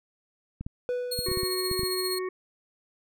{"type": "clicks", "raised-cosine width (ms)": 5, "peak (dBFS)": -22, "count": 10, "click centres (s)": [0.61, 0.665, 1.19, 1.286, 1.316, 1.373, 1.433, 1.714, 1.794, 1.833]}
{"type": "tone with exponential decay", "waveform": "triangle", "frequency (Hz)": 493.9, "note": "B4", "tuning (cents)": 0, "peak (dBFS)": -23, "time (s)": [0.89, 2.14], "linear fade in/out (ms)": 0, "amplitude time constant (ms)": 270}
{"type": "tone with tremolo", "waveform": "sawtooth", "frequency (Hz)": 4300, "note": "C8", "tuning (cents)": 47, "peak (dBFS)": -25, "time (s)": [1.11, 2.19], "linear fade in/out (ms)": 10, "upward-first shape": "sine", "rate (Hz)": 15, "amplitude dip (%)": 45}
{"type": "harmonic tone", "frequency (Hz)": 370, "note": "F#4", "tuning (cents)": 0, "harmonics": [1, 3, 5, 6], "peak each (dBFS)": [-29, -39, -43, -45], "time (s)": [1.26, 2.29], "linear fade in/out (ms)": 5}
{"effects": []}